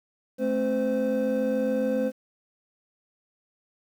triangle tone cluster, 218.7 / 265.9 / 515 Hz, A3 / C4 / C5, -10 / +28 / -28 cents, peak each -26 / -27 / -23 dBFS, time 0.38-2.12 s, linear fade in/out 50 ms, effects tanh soft clip ceiling -12 dBFS + 9-bit

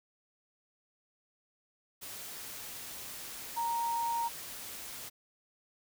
sine tone in noise, 932.3 Hz, A#5, in tune, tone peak -30 dBFS, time 3.56-4.29 s, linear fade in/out 20 ms, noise white, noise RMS -44 dBFS, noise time 2.01-5.1 s, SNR +11 dB, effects none

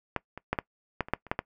clicks, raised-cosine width 0.5 ms, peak -12 / -24 / -11 / -12 / -12 / -27 / -9 / -30 / -11 / -13 dBFS, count 10, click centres 0.163 / 0.376 / 0.53 / 0.588 / 1.007 / 1.085 / 1.136 / 1.267 / 1.315 / 1.391 s, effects noise-tail reverb RT60 0.1 s tail -22 dB re dry

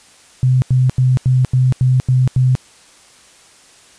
sine tone bursts, 128.2 Hz, C3, 35 cents flat, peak -9 dBFS, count 8, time 0.43-2.552 s, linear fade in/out 0 ms, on 190 ms, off 86 ms, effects white hiss -46 dBFS RMS until 3.98 s + resampled to 22050 Hz

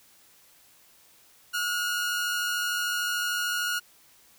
sawtooth tone pair together, 1345.6 / 1439 Hz, E6 / F#6, +35 / -49 cents, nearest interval minor second, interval 116 cents, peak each -34 / -23 dBFS, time 1.53-3.8 s, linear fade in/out 20 ms, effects white hiss -58 dBFS RMS until 4.38 s

